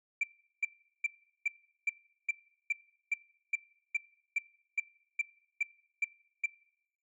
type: tone bursts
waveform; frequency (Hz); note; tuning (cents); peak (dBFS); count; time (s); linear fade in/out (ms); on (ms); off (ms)
sine; 2349; D7; 0; -25; 16; 0.21-6.46; 5; 25; 390
effects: noise-tail reverb RT60 0.8 s tail -23 dB re dry + tanh soft clip ceiling -24 dBFS

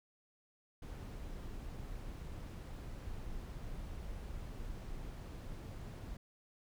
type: noise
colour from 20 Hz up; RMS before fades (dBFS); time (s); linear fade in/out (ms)
brown; -45; 0.82-6.17; 5
effects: none

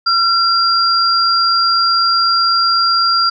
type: tone pair together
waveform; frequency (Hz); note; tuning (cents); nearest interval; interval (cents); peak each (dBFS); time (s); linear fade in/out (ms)
sine; 1364 / 4774; F6 / D8; -41 / +28; octave + minor seventh; 2169; -13; 0.06-3.3; 10
effects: none

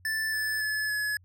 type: tone with pitch steps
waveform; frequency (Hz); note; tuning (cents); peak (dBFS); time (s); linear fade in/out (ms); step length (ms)
square; 1760 / 1739.8 / 1719.8 / 1700; A6 / A6 / A6 / G#6; 0 / -20 / -40 / +40; -28; 0.05-1.17; 2; 280
effects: added 90 Hz sine -55 dBFS peak until 1.24 s

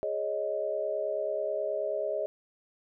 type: chord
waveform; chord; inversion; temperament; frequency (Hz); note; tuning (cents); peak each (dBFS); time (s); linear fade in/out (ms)
sine; Ab suspended fourth; none; just; 415.3 / 553.7 / 623; Ab4 / Db5 / Eb5; 0 / -2 / +2; -35 / -34 / -31; 0.03-2.26; 0
effects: none

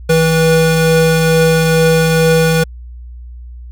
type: tone pair together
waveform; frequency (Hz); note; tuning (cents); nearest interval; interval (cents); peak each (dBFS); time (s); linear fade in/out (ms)
square; 161.65 / 487.2; E3 / B4; -34 / -24; octave + perfect fifth; 1910; -12; 0.09-2.64; 10
effects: added 60 Hz sine -28 dBFS peak until 3.71 s

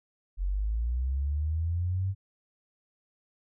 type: linear sweep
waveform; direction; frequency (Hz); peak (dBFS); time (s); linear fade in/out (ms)
sine; up; 43.65 to 98; -26; 0.37-2.15; 50
effects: none

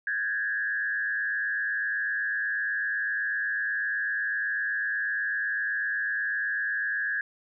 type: tone with frequency modulation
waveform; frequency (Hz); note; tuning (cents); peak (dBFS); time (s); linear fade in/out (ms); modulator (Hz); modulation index
sine; 1661.2; G#6; 0; -26; 0.07-7.21; 2; 108; 0.91
effects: none

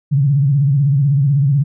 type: tone with vibrato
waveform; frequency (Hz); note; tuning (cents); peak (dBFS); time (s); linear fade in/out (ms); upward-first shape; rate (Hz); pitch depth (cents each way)
sine; 140; C#3; +18; -10; 0.11-1.64; 20; sine; 16; 120
effects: none

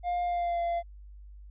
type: tone with pitch glide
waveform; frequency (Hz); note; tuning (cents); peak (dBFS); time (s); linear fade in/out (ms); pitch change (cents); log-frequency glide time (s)
triangle; 706 to 686.7; F5 to F5; +19 to -29; -25; 0.03-0.83; 50; -48; 0.24-0.61
effects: added 50 Hz sine -45 dBFS peak until 1.5 s + resampled to 8000 Hz

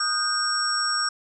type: tone cluster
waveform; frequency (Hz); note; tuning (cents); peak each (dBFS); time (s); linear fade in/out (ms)
sine; 1237 / 1464 / 1569 / 5520 / 7940; D#6 / F#6 / G6 / F8 / B8; -10 / -19 / +1 / -21 / +8; -27 / -32 / -31 / -25 / -32; 0-1.09; 5
effects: none

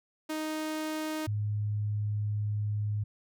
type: tone pair in turn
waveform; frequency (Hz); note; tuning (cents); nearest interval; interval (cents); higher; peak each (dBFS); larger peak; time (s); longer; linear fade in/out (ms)
sawtooth / sine; 311.1 / 104.69; D#4 / G#2; 0 / +14; octave + perfect fifth; 1886; first; -28; neither; 0.29-1.27 / 1.27-3.04; second; 10
effects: none

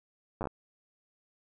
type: slowing click train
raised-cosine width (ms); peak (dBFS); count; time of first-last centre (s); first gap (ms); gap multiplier
1; -21; 6; 0.41-0.472; 9; 1.16
effects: none

